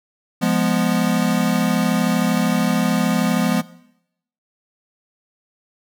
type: chord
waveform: square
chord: F diminished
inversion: none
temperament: equal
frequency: 174.61 / 207.7 / 246.9 Hz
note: F3 / Ab3 / Cb4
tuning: 0 / 0 / 0 cents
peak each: -21 dBFS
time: 0.41-3.62 s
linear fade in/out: 20 ms
effects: noise-tail reverb RT60 0.8 s tail -19 dB re dry